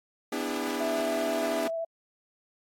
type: chord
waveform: sawtooth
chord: E dominant seventh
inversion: second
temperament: equal with one note detuned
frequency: 246.9 / 293.7 / 329.6 / 404.6 Hz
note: B3 / D4 / E4 / G#4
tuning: 0 / 0 / 0 / -45 cents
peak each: -31 / -30 / -33 / -31 dBFS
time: 0.32-1.68 s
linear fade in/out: 5 ms
type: tone with vibrato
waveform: sine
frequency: 659.3 Hz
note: E5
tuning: in tune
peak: -29 dBFS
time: 0.8-1.85 s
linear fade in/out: 10 ms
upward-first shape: triangle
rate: 14 Hz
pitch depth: 16 cents each way
effects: AAC 64 kbps